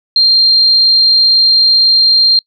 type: tone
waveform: sine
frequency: 4186 Hz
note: C8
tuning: in tune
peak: -5 dBFS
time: 0.16-2.39 s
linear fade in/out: 2 ms
effects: noise-tail reverb RT60 0.1 s tail -26 dB re dry